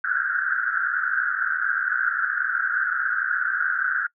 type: band-pass noise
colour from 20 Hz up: white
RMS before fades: -24 dBFS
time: 0.04-4.07 s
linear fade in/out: 5 ms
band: 1400 to 1600 Hz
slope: 96 dB/octave
effects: noise-tail reverb RT60 0.1 s tail -24 dB re dry